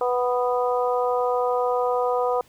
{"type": "harmonic tone", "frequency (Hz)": 247.2, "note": "B3", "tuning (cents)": 2, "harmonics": [2, 3, 4, 5], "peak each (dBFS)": [-22, -26, -28, -30], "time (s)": [0.01, 2.41], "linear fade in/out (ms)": 2, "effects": ["pink hiss -56 dBFS RMS until 2.48 s"]}